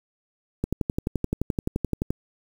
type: click train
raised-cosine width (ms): 3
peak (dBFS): -11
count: 18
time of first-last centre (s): 0.64-2.106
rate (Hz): 11.6
effects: 7-bit